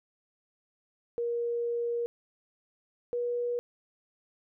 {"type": "tone pair in turn", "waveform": "sine", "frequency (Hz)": [472.6, 482.3], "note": ["A#4", "B4"], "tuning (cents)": [24, -41], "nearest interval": "unison", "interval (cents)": 35, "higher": "second", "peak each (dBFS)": -28, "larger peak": "neither", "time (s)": [[1.18, 2.06], [3.13, 3.59]], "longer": "first", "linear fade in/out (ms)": 0, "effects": []}